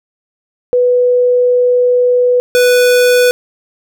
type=tone pair in turn; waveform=sine / square; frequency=493.9 / 493.9 Hz; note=B4 / B4; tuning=0 / 0 cents; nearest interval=unison; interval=0 cents; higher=neither; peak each=-7 dBFS; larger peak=neither; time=0.73-2.4 / 2.55-3.31 s; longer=first; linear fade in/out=0 ms; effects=none